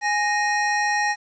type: tone pair together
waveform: square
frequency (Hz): 830.6 / 1864.6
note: G#5 / A#6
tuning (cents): 0 / 0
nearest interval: octave + major second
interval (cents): 1400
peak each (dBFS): -23 / -23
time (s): 0.01-1.16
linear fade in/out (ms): 50
effects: resampled to 16000 Hz + 9-bit